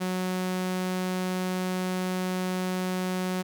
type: tone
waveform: sawtooth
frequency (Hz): 184.1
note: F#3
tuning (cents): -8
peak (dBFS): -23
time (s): 0-3.43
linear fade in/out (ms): 20
effects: none